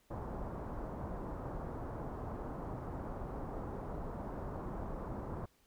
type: low-pass noise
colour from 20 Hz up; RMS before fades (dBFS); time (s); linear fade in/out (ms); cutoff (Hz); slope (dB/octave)
pink; -42; 0.1-5.46; 10; 1100; 24
effects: pink hiss -71 dBFS RMS until 5.66 s